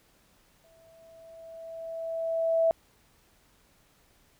sine tone with exponential growth, 657 Hz, E5, 6 cents flat, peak -19 dBFS, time 0.64-2.71 s, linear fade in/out 0 ms, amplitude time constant 450 ms, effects pink hiss -64 dBFS RMS until 4.39 s

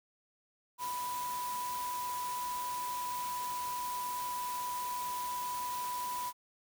sine tone in noise, 987.8 Hz, B5, in tune, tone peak -35 dBFS, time 0.78-6.33 s, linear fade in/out 50 ms, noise white, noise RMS -44 dBFS, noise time 0.78-6.33 s, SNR +6 dB, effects none

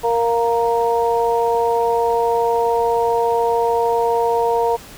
harmonic tone, 233.1 Hz, A#3, in tune, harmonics 2 / 3 / 4, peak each -17 / -22 / -19 dBFS, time 0.03-4.77 s, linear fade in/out 20 ms, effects pink hiss -39 dBFS RMS until 4.97 s

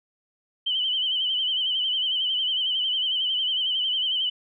sine tone with vibrato, 3050 Hz, G7, 48 cents flat, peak -22 dBFS, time 0.66-4.3 s, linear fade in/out 10 ms, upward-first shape sine, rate 11 Hz, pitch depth 63 cents each way, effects none

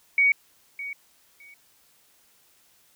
sine tone with echo, 2245 Hz, C#7, 21 cents sharp, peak -16 dBFS, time 0.18-0.32 s, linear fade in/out 2 ms, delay 610 ms, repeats 2, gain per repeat -15 dB, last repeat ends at 1.54 s, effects white hiss -61 dBFS RMS until 2.95 s

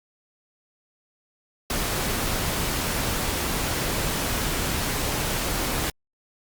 pink noise, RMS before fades -26 dBFS, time 1.7-5.9 s, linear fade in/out 2 ms, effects Opus 48 kbps

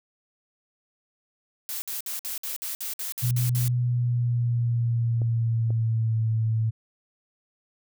blue noise bursts, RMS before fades -32 dBFS, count 11, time 1.69-3.68 s, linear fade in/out 0 ms, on 130 ms, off 56 ms
sine tone with pitch glide, 123.1 to 111.59 Hz, B2 to A2, -5 to +25 cents, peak -21 dBFS, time 3.22-6.71 s, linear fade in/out 20 ms, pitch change -170 cents, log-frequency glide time 3.65-6.21 s
clicks, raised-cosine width 2 ms, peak -24 dBFS, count 2, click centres 5.218 / 5.705 s
effects none

